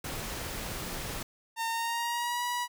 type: noise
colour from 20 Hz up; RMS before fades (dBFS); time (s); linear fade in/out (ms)
pink; -37; 0.04-1.23; 5
type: tone with pitch glide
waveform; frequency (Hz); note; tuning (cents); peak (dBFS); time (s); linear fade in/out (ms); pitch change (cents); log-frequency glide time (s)
sawtooth; 912 to 971.8; A#5 to B5; -38 to -28; -26; 1.56-2.68; 50; +110; 1.69-2.43
effects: none